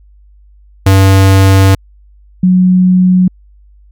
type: tone pair in turn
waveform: square / sine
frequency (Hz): 96.4 / 183.24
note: G2 / F#3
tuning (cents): -28 / -17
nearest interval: major seventh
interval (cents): 1111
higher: second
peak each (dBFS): -4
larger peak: neither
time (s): 0.86-1.75 / 2.43-3.28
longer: first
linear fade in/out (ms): 5
effects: added 50 Hz sine -39 dBFS peak until 3.91 s